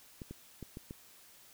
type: clicks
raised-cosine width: 3 ms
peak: -30 dBFS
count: 5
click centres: 0.218 / 0.31 / 0.627 / 0.771 / 0.909 s
effects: white hiss -59 dBFS RMS until 1.53 s